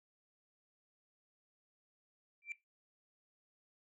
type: tone with exponential growth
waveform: sine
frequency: 2349 Hz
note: D7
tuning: in tune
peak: -34 dBFS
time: 2.42-2.52 s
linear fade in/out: 1 ms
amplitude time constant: 21 ms
effects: noise-tail reverb RT60 0.2 s tail -20 dB re dry + tanh soft clip ceiling -36 dBFS